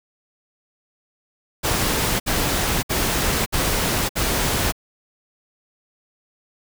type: noise bursts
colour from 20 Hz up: pink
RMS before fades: -21 dBFS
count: 5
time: 1.63-4.724 s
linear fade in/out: 20 ms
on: 570 ms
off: 61 ms
effects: none

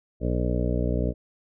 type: harmonic tone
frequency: 60.7 Hz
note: B1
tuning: 29 cents flat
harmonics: 1 / 2 / 3 / 4 / 5 / 7 / 8 / 9 / 10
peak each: -26 / -29 / -31 / -32 / -33 / -34 / -35 / -36 / -36 dBFS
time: 0.2-1.14 s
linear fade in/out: 50 ms
effects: none

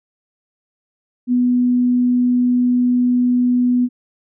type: tone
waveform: sine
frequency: 246.9 Hz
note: B3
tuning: in tune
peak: -12 dBFS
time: 1.27-3.89 s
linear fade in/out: 50 ms
effects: none

